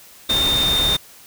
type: tone in noise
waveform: sine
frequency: 3634 Hz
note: A#7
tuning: 45 cents flat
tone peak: -16 dBFS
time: 0.29-0.97 s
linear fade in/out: 10 ms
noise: pink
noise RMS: -24 dBFS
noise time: 0.29-0.97 s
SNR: +5 dB
effects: white hiss -45 dBFS RMS until 1.26 s